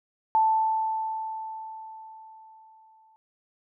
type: tone with exponential decay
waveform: sine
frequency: 881 Hz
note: A5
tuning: 2 cents sharp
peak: -17 dBFS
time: 0.35-3.16 s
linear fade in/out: 0 ms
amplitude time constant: 610 ms
effects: none